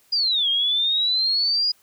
sine exponential two-way sweep, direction down then up, 4931 to 3208 to 4931 Hz, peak -18 dBFS, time 0.12-1.72 s, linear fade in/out 10 ms, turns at 0.49 s, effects white hiss -59 dBFS RMS until 1.82 s

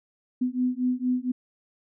sine beating tone pair, 249.1 / 253.4 Hz, B3 / B3, +15 / +45 cents, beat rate 4.3 Hz, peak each -26 dBFS, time 0.41-1.32 s, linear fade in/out 10 ms, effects none

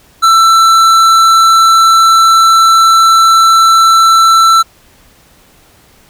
triangle tone with tanh clipping, 1334 Hz, E6, 20 cents sharp, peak -5 dBFS, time 0.22-4.63 s, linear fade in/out 20 ms, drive 18 dB, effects pink hiss -45 dBFS RMS until 6.09 s

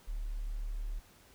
sine tone, 36.61 Hz, D1, 5 cents flat, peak -34 dBFS, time 0.07-1 s, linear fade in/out 20 ms, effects pink hiss -61 dBFS RMS until 1.34 s

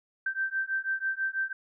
sine beating tone pair, 1558 / 1564.1 Hz, G6 / G6, -11 / -4 cents, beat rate 6.1 Hz, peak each -31 dBFS, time 0.26-1.53 s, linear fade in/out 5 ms, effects none

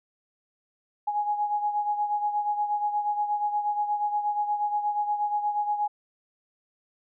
sine beating tone pair, 830.6 / 839 Hz, G#5 / G#5, 0 / +17 cents, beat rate 8.4 Hz, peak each -25 / -32 dBFS, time 1.07-5.88 s, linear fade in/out 10 ms, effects none

